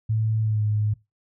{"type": "tone with pitch glide", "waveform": "sine", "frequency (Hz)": [110, 105.95], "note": ["A2", "G#2"], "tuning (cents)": [0, 35], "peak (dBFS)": -20, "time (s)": [0.09, 0.94], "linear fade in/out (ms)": 10, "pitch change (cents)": -65, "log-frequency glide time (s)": [0.41, 0.63], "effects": ["noise-tail reverb RT60 0.2 s tail -19 dB re dry"]}